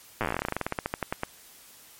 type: slowing click train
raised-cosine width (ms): 0.5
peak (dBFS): -12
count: 27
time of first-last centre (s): 0.21-1.234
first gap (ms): 8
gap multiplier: 1.11
effects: white hiss -52 dBFS RMS until 1.99 s + MP3 64 kbps